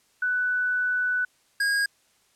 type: tone pair in turn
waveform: sine / square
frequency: 1490 / 1634.1 Hz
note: F#6 / G#6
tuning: +12 / -28 cents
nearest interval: major second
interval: 160 cents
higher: second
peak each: -22 dBFS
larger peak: neither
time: 0.22-1.25 / 1.6-1.86 s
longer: first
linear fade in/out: 5 ms
effects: white hiss -64 dBFS RMS until 2.35 s + low-pass 10000 Hz 12 dB/octave